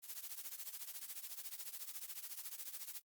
blue noise with tremolo, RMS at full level -44 dBFS, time 0.02-3.02 s, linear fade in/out 50 ms, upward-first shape triangle, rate 14 Hz, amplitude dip 90%, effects Opus 48 kbps

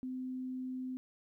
sine tone, 256.6 Hz, C4, 34 cents flat, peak -37 dBFS, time 0.03-0.97 s, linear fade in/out 0 ms, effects 13-bit

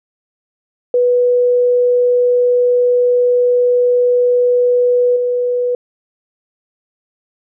sine tone with level steps, 491.3 Hz, B4, 9 cents flat, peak -9 / -13 dBFS, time 0.94-5.75 s, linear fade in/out 2 ms, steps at 5.16 s, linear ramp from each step 5 ms, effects none

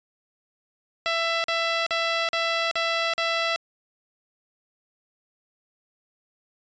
10% pulse tone bursts, 666 Hz, E5, 18 cents sharp, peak -14 dBFS, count 6, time 1.06-3.56 s, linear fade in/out 0 ms, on 380 ms, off 44 ms, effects resampled to 16000 Hz

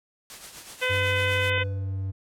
white noise with tremolo, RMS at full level -39 dBFS, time 0.3-1.5 s, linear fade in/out 0 ms, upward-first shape triangle, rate 8 Hz, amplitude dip 60%
harmonic tone, 507 Hz, B4, 45 cents sharp, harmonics 1 / 2 / 3 / 4 / 5 / 6 / 7, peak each -28 / -35 / -29 / -29 / -30 / -33 / -37 dBFS, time 0.81-1.64 s, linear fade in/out 20 ms
triangle tone, 96.1 Hz, G2, 34 cents flat, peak -25 dBFS, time 0.89-2.12 s, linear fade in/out 20 ms
triangle tone with exponential decay, 498.6 Hz, B4, 16 cents sharp, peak -28 dBFS, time 1.58-2.09 s, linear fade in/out 0 ms, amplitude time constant 110 ms
effects low-pass 11000 Hz 12 dB/octave

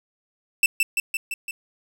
45% pulse tone with echo, 2661 Hz, E7, 16 cents sharp, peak -14 dBFS, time 0.63-0.66 s, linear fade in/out 2 ms, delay 170 ms, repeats 5, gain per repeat -3 dB, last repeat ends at 1.51 s, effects none

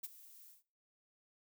violet noise with ADSR envelope, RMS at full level -40 dBFS, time 0.03-0.63 s, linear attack 12 ms, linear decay 28 ms, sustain -18 dB, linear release 150 ms, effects noise-tail reverb RT60 0.4 s tail -21 dB re dry

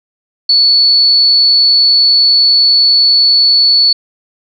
sine tone, 4435 Hz, C#8, in tune, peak -5 dBFS, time 0.49-3.93 s, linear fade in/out 5 ms, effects none

